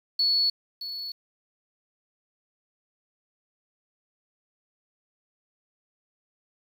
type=tone with echo; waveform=sine; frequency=4407 Hz; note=C#8; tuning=11 cents flat; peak=-20 dBFS; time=0.19-0.5 s; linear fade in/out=5 ms; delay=620 ms; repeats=1; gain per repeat=-12 dB; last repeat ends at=1.12 s; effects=8-bit